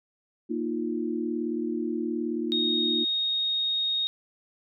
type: chord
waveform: sine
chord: Bb suspended fourth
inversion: none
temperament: just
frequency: 233.1 / 310.8 / 349.6 Hz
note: Bb3 / Eb4 / F4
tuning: 0 / -2 / +2 cents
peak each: -31 dBFS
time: 0.49-3.05 s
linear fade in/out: 20 ms
type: tone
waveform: sine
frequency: 3729 Hz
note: A#7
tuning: in tune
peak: -24 dBFS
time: 2.52-4.07 s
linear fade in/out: 0 ms
effects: none